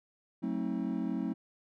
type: chord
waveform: triangle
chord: F# diminished seventh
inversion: none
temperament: just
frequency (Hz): 185 / 222 / 266.4 / 319.7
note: F#3 / A3 / C4 / Eb4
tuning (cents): 0 / +16 / +31 / +47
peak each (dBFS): -35 / -34 / -34 / -36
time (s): 0.42-1.34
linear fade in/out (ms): 20
effects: none